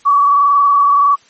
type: tone with frequency modulation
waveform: sine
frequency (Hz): 1138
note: C#6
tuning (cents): +45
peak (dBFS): -7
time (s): 0.05-1.16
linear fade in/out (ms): 20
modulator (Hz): 21.5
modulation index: 1.1
effects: white hiss -49 dBFS RMS until 1.29 s + MP3 32 kbps